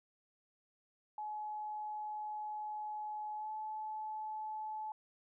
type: tone with pitch glide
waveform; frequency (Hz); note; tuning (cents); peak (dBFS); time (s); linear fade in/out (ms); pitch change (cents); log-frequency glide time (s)
sine; 849 to 862.3; G#5 to A5; +38 to -35; -39; 1.18-4.92; 2; +27; 3.35-3.5
effects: none